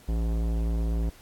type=tone with tanh clipping; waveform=sine; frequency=56 Hz; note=A1; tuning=31 cents sharp; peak=-26 dBFS; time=0.08-1.1 s; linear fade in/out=10 ms; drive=18 dB; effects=pink hiss -54 dBFS RMS until 1.21 s + AAC 64 kbps